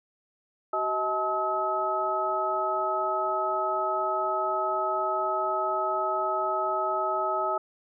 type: tone cluster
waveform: sine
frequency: 378.9 / 634 / 862 / 1283 Hz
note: F#4 / D#5 / A5 / E6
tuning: +41 / +32 / -36 / -47 cents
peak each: -34 / -30 / -31 / -28 dBFS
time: 0.73-7.58 s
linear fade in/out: 5 ms
effects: none